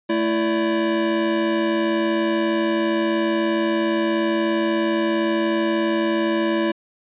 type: tone cluster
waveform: square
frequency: 220.3 / 332.6 / 580 Hz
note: A3 / E4 / D5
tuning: +2 / +16 / -22 cents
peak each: -26 / -21 / -26 dBFS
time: 0.09-6.72 s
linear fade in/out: 10 ms
effects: resampled to 8000 Hz